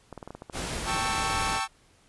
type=clicks; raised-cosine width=1 ms; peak=-25 dBFS; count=12; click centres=0.127 / 0.177 / 0.228 / 0.276 / 0.306 / 0.35 / 0.421 / 0.498 / 0.556 / 0.603 / 0.641 / 0.733 s
type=noise; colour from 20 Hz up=pink; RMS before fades=-33 dBFS; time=0.52-1.61 s; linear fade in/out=50 ms
type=chord; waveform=sawtooth; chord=A dominant seventh; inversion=third; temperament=equal with one note detuned; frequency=784 / 890.2 / 1108.7 / 1318.5 Hz; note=G5 / A5 / C#6 / E6; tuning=0 / +20 / 0 / 0 cents; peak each=-29 dBFS; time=0.85-1.68 s; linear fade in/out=50 ms
effects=pink hiss -61 dBFS RMS until 2.08 s + resampled to 24000 Hz